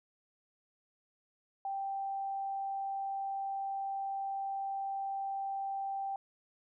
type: tone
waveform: sine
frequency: 784 Hz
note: G5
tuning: in tune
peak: -34 dBFS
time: 1.65-6.16 s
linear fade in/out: 2 ms
effects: none